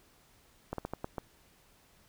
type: slowing click train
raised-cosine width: 1 ms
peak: -21 dBFS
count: 6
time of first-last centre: 0.73-1.182 s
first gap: 53 ms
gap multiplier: 1.27
effects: pink hiss -64 dBFS RMS until 2.08 s